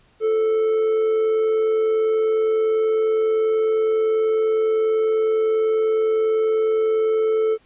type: tone with amplitude modulation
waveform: triangle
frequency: 439.3 Hz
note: A4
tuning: 3 cents flat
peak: -13 dBFS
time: 0.2-7.58 s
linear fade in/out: 50 ms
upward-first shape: sine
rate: 90 Hz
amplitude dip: 30%
effects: pink hiss -58 dBFS RMS until 7.65 s + resampled to 8000 Hz